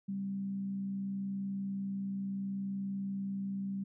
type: tone with frequency modulation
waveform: sine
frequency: 196 Hz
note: G3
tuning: in tune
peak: -34 dBFS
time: 0.08-3.84 s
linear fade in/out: 10 ms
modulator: 60.7 Hz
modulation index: 0.23
effects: none